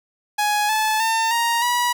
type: tone with pitch steps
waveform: sawtooth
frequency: 835 / 866.9 / 900.1 / 934.6 / 970.3 Hz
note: G#5 / A5 / A5 / A#5 / B5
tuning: +9 / -26 / +39 / +4 / -31 cents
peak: -14 dBFS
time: 0.38-1.93 s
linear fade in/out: 10 ms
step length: 310 ms
effects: none